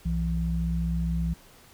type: tone pair together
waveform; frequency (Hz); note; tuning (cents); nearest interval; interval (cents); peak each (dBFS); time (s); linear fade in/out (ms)
sine; 62.8 / 167.66; B1 / E3; +30 / +30; octave + perfect fourth; 1700; -27; 0.05-1.34; 10
effects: pink hiss -54 dBFS RMS until 1.73 s